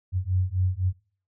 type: beating tone pair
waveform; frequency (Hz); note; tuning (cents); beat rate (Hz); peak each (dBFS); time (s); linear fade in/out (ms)
sine; 90.5 / 94.4; F#2 / F#2; -38 / +35; 3.9; -25; 0.12-0.93; 50
effects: noise-tail reverb RT60 0.4 s tail -20 dB re dry